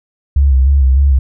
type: tone with vibrato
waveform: sine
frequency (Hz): 67.6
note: C#2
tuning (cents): -43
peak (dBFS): -6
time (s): 0.36-1.19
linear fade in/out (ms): 5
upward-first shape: square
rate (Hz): 3.3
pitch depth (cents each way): 54
effects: none